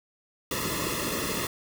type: noise with comb filter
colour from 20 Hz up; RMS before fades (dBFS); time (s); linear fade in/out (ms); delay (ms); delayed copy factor
pink; -30; 0.51-1.47; 2; 1.3; -0.85
effects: none